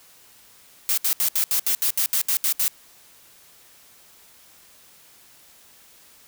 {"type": "noise bursts", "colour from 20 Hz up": "blue", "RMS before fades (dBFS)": -21, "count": 12, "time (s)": [0.89, 2.68], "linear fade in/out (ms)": 0, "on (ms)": 85, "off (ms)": 70, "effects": ["white hiss -52 dBFS RMS until 6.27 s"]}